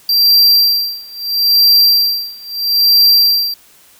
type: tone with tremolo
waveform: square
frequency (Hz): 4719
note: D8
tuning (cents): +7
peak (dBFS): -6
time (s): 0.09-3.54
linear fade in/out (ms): 2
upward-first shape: sine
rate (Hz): 0.76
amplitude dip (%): 95
effects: white hiss -46 dBFS RMS until 3.99 s